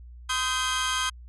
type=tone cluster; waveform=sawtooth; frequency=1026 / 1258 / 1551 / 3228 Hz; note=C6 / D#6 / G6 / G#7; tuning=-34 / +19 / -19 / -50 cents; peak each=-27 dBFS; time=0.29-1.1 s; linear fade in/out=10 ms; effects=added 60 Hz sine -42 dBFS peak until 1.28 s + resampled to 24000 Hz